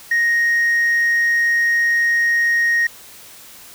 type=tone with tanh clipping; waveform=sine; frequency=1869 Hz; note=A#6; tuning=4 cents sharp; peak=-14 dBFS; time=0.11-2.87 s; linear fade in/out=5 ms; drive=1 dB; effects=white hiss -41 dBFS RMS until 3.74 s